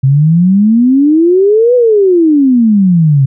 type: exponential two-way sweep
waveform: sine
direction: up then down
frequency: 130.1 to 503 to 131.1 Hz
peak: -4 dBFS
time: 0.03-3.26 s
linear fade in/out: 10 ms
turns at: 1.75 s
effects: none